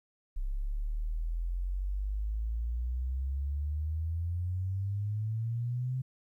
sine exponential sweep, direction up, 32.91 to 130.81 Hz, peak -30 dBFS, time 0.36-6.02 s, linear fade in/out 10 ms, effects 12-bit

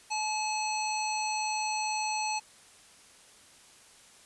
harmonic tone, 859 Hz, A5, 42 cents flat, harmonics 1 / 3 / 5 / 7 / 9, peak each -31 / -36 / -38 / -39 / -41 dBFS, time 0.1-2.4 s, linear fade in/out 20 ms, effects white hiss -56 dBFS RMS until 4.25 s + resampled to 24000 Hz

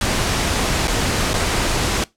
pink noise with dropouts, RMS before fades -19 dBFS, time 0.01-2.04 s, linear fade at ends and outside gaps 2 ms, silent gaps 0.874-0.879 / 1.334-1.339 s, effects noise-tail reverb RT60 0.2 s tail -21 dB re dry + low-pass 9000 Hz 12 dB/octave

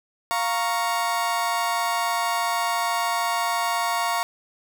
35% pulse chord, Bb minor, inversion second, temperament equal, 698.5 / 932.3 / 1108.7 Hz, F5 / Bb5 / Db6, 0 / 0 / 0 cents, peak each -25 dBFS, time 0.31-4.23 s, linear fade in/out 0 ms, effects none

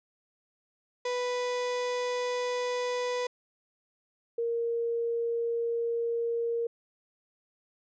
35% pulse / sine tone pair in turn, 493.9 / 466.2 Hz, B4 / A#4, 0 / 0 cents, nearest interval minor second, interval 100 cents, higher first, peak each -27 / -27 dBFS, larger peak neither, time 1.05-3.27 / 4.38-6.67 s, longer second, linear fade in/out 5 ms, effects resampled to 16000 Hz

